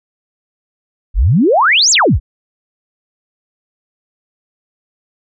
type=exponential two-way sweep; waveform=sine; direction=up then down; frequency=37.42 to 7730 to 37.42 Hz; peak=-7 dBFS; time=1.14-2.2 s; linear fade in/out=50 ms; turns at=1.91 s; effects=none